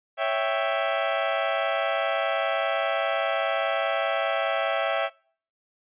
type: chord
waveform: sawtooth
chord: C# diminished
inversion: none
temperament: equal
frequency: 554.4 / 659.3 / 784 Hz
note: C#5 / E5 / G5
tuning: 0 / 0 / 0 cents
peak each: -25 / -21 / -26 dBFS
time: 0.17-5.1 s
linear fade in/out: 50 ms
effects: noise-tail reverb RT60 0.5 s tail -24 dB re dry + resampled to 8000 Hz